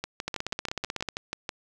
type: two click trains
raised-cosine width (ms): 0.2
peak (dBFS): -13 / -14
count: 14 / 10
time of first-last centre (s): 0.28-1.087 / 0.04-1.492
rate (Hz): 16.1 / 6.2
effects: none